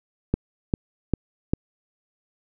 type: click train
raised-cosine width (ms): 3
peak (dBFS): -7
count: 4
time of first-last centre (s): 0.34-1.535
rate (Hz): 2.51
effects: none